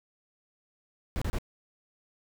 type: noise bursts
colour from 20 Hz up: brown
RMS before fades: -30 dBFS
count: 3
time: 1.16-1.385 s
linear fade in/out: 0 ms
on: 55 ms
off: 30 ms
effects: none